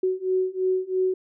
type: beating tone pair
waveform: sine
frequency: 371.3 / 374.3 Hz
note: F#4 / F#4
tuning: +6 / +20 cents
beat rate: 3 Hz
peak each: -25 / -24 dBFS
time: 0.03-1.14 s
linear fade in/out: 5 ms
effects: none